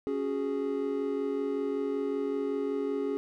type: chord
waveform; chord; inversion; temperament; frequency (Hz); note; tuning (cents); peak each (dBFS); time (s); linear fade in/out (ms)
triangle; C# suspended fourth; none; equal; 277.2 / 370 / 415.3; C#4 / F#4 / G#4; 0 / 0 / 0; -31 / -35 / -29; 0.07-3.17; 0
effects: none